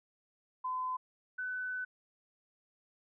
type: tone pair in turn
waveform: sine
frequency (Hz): 1019 / 1503.6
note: C6 / F#6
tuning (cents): -46 / +27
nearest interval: perfect fifth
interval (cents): 673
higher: second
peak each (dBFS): -33 / -35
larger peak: first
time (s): 0.64-0.97 / 1.38-1.85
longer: second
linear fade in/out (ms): 10
effects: none